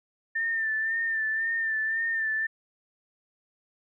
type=tone with vibrato; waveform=sine; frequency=1791 Hz; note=A6; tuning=30 cents sharp; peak=-25 dBFS; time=0.35-2.47 s; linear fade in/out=10 ms; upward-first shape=sine; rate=1.9 Hz; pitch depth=38 cents each way; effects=none